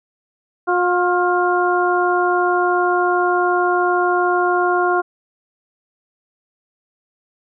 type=harmonic tone with a mistuned harmonic; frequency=357.3 Hz; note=F4; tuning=40 cents sharp; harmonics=1 / 2 / 3 / 4; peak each=-18 / -19 / -21 / -21 dBFS; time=0.67-5.02 s; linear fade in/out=20 ms; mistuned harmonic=4; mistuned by=-30 cents; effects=none